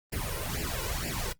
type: noise with flanger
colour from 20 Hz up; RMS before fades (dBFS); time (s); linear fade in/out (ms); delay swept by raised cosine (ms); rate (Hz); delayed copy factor
pink; -33; 0.12-1.33; 10; 0.4 to 2.1; 2.1; +0.95
effects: noise-tail reverb RT60 0.1 s tail -19 dB re dry + Opus 32 kbps